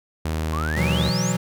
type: tone with pitch glide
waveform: sawtooth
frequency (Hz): 79 to 77.02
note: D#2 to D#2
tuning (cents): +27 to -17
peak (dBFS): -19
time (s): 0.25-1.1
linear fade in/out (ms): 5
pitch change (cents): -44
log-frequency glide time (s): 0.49-0.85
type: exponential sweep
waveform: sine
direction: up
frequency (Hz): 1046.5 to 7450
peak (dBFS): -27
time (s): 0.53-1.32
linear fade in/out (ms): 0
type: chord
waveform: square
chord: B suspended fourth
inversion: none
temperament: equal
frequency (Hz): 123.47 / 164.81 / 185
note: B2 / E3 / F#3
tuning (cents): 0 / 0 / 0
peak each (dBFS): -27 / -26 / -25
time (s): 0.76-1.37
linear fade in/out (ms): 10
effects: none